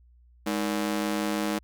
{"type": "ring-modulated tone", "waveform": "sawtooth", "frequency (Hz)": 261.6, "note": "C4", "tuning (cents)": 0, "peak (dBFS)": -19, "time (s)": [0.46, 1.59], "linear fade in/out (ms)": 10, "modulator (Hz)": 53, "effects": ["added 60 Hz sine -54 dBFS peak until 1.63 s"]}